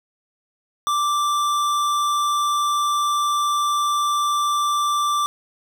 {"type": "tone with tanh clipping", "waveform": "sine", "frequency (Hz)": 1174.7, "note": "D6", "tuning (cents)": 0, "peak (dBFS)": -20, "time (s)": [0.87, 5.26], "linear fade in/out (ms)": 0, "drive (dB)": 18, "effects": []}